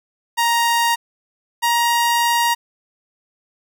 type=tone pair in turn; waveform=sawtooth; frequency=936 / 942.5 Hz; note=A#5 / A#5; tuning=+7 / +19 cents; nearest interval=unison; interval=12 cents; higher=second; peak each=-11 dBFS; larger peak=neither; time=0.37-0.96 / 1.62-2.55 s; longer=second; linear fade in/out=20 ms; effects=none